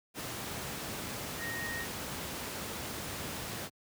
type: tone in noise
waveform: sine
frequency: 1864.7 Hz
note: A#6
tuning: in tune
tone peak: -37 dBFS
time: 1.38-1.87 s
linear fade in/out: 50 ms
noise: pink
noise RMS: -39 dBFS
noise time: 0.14-3.7 s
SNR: -1 dB
effects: high-pass 80 Hz 12 dB/octave